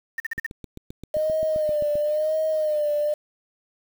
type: tone bursts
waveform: sine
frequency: 1818 Hz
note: A#6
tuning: 44 cents flat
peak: -24 dBFS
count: 5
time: 0.18-0.465 s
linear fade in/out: 5 ms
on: 21 ms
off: 45 ms
type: click train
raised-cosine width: 3 ms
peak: -24 dBFS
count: 13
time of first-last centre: 0.38-1.955 s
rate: 7.62 Hz
type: tone with vibrato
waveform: sine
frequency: 610 Hz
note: D#5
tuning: 34 cents flat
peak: -20 dBFS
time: 1.14-3.14 s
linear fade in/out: 5 ms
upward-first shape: sine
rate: 0.97 Hz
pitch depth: 54 cents each way
effects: 7-bit